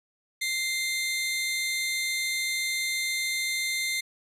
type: tone pair together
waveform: sawtooth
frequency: 2091 / 3641 Hz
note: C7 / A#7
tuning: -2 / -41 cents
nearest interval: minor seventh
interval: 961 cents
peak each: -24 / -31 dBFS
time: 0.41-4.01 s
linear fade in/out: 10 ms
effects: resampled to 32000 Hz